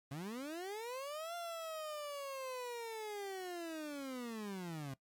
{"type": "linear two-way sweep", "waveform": "30% pulse", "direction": "up then down", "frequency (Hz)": [130, 696, 130], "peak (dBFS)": -39, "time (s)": [0.11, 4.94], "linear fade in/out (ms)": 5, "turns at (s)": 1.35, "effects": ["noise-tail reverb RT60 0.1 s tail -19 dB re dry", "MP3 96 kbps"]}